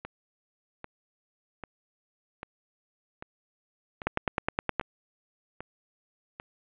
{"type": "two click trains", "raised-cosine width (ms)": 0.5, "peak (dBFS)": [-23, -10], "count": [9, 8], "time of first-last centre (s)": [[0.05, 6.399], [4.07, 4.797]], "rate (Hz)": [1.26, 9.63], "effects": ["resampled to 8000 Hz", "7-bit"]}